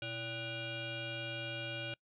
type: tone with frequency modulation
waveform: sine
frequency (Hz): 1480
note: F#6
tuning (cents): 0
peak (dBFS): -38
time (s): 0.02-1.94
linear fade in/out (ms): 2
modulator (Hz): 453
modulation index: 3.9
effects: noise-tail reverb RT60 0.1 s tail -24 dB re dry